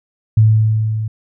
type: tone with level ramp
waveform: sine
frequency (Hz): 109.3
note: A2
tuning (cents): -11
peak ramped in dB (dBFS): -5 to -18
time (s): 0.37-1.08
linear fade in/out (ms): 5
effects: none